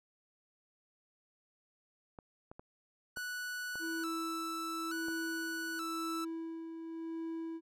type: clicks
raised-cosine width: 1 ms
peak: -34 dBFS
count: 6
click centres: 2.188 / 2.515 / 2.595 / 3.172 / 3.756 / 5.084 s
type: tone with vibrato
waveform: 45% pulse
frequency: 1396.9 Hz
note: F6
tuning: in tune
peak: -38 dBFS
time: 3.16-6.25 s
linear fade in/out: 10 ms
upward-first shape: square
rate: 0.57 Hz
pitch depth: 97 cents each way
type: tone with tremolo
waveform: triangle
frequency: 327.8 Hz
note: E4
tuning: 10 cents flat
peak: -35 dBFS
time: 3.79-7.61 s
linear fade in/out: 50 ms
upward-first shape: sine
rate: 0.93 Hz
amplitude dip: 45%
effects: none